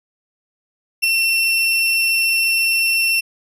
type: tone with ADSR envelope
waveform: 35% pulse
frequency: 2707 Hz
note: E7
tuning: 45 cents sharp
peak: -10 dBFS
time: 1.02-3.21 s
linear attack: 19 ms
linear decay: 5 ms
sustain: -3 dB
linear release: 16 ms
effects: resampled to 32000 Hz